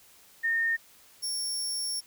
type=tone pair in turn; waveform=sine / 25% pulse; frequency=1830 / 5484 Hz; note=A#6 / F8; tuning=-32 / -32 cents; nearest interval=octave + perfect fifth; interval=1900 cents; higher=second; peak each=-24 / -25 dBFS; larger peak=first; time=0.43-0.77 / 1.22-2.01 s; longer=second; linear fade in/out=20 ms; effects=white hiss -57 dBFS RMS until 2.06 s